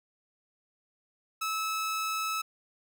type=tone; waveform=sawtooth; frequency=1300 Hz; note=E6; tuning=24 cents flat; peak=-26 dBFS; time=1.41-2.42 s; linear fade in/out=10 ms; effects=none